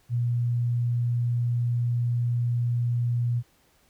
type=tone; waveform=sine; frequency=120 Hz; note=B2; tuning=49 cents flat; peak=-22 dBFS; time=0.09-3.43 s; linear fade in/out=50 ms; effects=pink hiss -63 dBFS RMS until 3.89 s